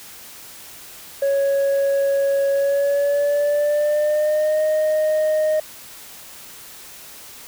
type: tone with pitch glide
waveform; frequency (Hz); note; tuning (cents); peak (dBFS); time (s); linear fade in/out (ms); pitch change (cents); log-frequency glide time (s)
sine; 554.4 to 618.7; C#5 to D#5; 0 to -10; -13; 1.22-5.6; 5; +190; 2.52-4.62
effects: tanh soft clip ceiling -15 dBFS + white hiss -40 dBFS RMS until 7.47 s